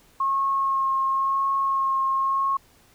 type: tone with vibrato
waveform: sine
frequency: 1082 Hz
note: C#6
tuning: 42 cents flat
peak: -20 dBFS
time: 0.2-2.57 s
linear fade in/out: 5 ms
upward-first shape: sine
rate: 0.95 Hz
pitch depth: 14 cents each way
effects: pink hiss -57 dBFS RMS until 2.94 s